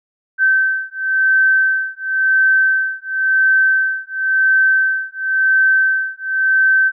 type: beating tone pair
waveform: sine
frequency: 1545 / 1545.95 Hz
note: G6 / G6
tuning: -26 / -24 cents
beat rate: 0.95 Hz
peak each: -15 dBFS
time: 0.38-6.92 s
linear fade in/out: 50 ms
effects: none